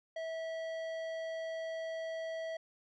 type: tone with tanh clipping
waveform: sine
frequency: 650 Hz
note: E5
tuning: 24 cents flat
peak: -39 dBFS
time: 0.16-2.57 s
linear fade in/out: 5 ms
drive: 13 dB
effects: none